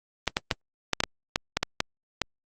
clicks, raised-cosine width 0.2 ms, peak -5 dBFS, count 11, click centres 0.277 / 0.369 / 0.512 / 0.933 / 1.004 / 1.037 / 1.359 / 1.57 / 1.63 / 1.804 / 2.217 s, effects Opus 32 kbps

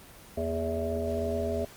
harmonic tone with a mistuned harmonic, 82.41 Hz, E2, in tune, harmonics 1 / 3 / 5 / 7 / 8, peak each -34 / -35 / -33 / -35 / -33 dBFS, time 0.37-1.65 s, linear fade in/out 5 ms, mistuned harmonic 3, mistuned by -47 cents, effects pink hiss -50 dBFS RMS until 1.76 s + Opus 24 kbps

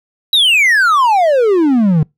triangle exponential sweep, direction down, 3951 to 146.83 Hz, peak -6 dBFS, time 0.33-2.03 s, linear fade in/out 2 ms, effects noise-tail reverb RT60 0.2 s tail -26 dB re dry

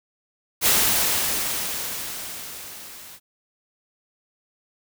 white noise with level ramp, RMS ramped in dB -17 to -43 dBFS, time 0.61-3.2 s, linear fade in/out 50 ms, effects none

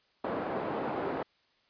pink band-pass noise, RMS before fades -34 dBFS, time 0.24-1.23 s, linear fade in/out 5 ms, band 290 to 940 Hz, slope 12 dB/octave, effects white hiss -69 dBFS RMS until 1.69 s + resampled to 11025 Hz

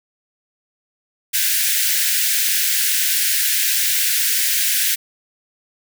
white high-pass noise, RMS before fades -18 dBFS, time 1.33-4.96 s, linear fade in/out 20 ms, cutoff 1500 Hz, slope 96 dB/octave, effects none

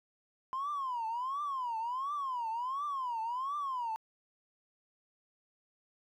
triangle tone with vibrato, 1023 Hz, C6, 39 cents flat, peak -30 dBFS, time 0.53-3.96 s, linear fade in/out 0 ms, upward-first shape triangle, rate 1.4 Hz, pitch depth 270 cents each way, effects tanh soft clip ceiling -30 dBFS

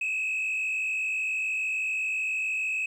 sine tone with frequency modulation, 2569 Hz, E7, 45 cents flat, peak -24 dBFS, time 0.01-2.86 s, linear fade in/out 5 ms, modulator 53 Hz, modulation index 1.3, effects tanh soft clip ceiling -25 dBFS + 10-bit

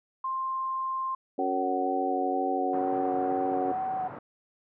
sine tone, 1053 Hz, C6, 11 cents sharp, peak -28 dBFS, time 0.24-1.15 s, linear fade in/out 5 ms
harmonic tone, 92.5 Hz, F#2, in tune, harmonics 3 / 4 / 5 / 6, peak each -32 / -33 / -34 / -35 dBFS, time 1.38-3.72 s, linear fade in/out 5 ms
sine tone with vibrato, 750 Hz, F#5, 23 cents sharp, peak -28 dBFS, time 1.39-4.08 s, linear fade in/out 5 ms, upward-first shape square, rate 2.1 Hz, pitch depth 16 cents each way
white band-pass noise, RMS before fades -42 dBFS, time 2.73-4.19 s, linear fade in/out 5 ms, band 110 to 1200 Hz, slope 24 dB/octave
effects none

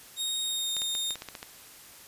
sawtooth tone with pitch glide, 3729 to 3678 Hz, A#7 to A#7, 0 to -24 cents, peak -26 dBFS, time 0.16-1.16 s, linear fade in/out 50 ms, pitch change -24 cents, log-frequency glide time 0.42-0.74 s
clicks, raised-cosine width 0.2 ms, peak -21 dBFS, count 9, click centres 0.767 / 0.819 / 0.951 / 1.107 / 1.156 / 1.221 / 1.287 / 1.352 / 1.429 s
effects white hiss -50 dBFS RMS until 2.07 s + resampled to 32000 Hz

